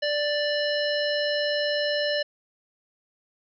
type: harmonic tone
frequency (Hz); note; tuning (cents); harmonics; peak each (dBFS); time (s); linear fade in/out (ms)
588; D5; +2; 1 / 3 / 5 / 7 / 9; -25 / -30 / -32 / -33 / -35; 0.02-2.23; 10
effects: none